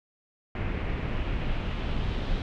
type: noise with low-pass filter sweep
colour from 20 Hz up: brown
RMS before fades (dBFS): -29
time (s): 0.55-2.42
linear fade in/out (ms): 2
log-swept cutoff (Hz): 2300 to 3600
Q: 2.2
effects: none